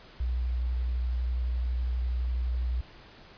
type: tone with vibrato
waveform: sine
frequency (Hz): 61.3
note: B1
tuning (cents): -12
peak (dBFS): -26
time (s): 0.2-2.81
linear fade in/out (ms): 5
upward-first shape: sine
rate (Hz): 12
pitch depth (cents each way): 21
effects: pink hiss -52 dBFS RMS until 3.37 s + resampled to 11025 Hz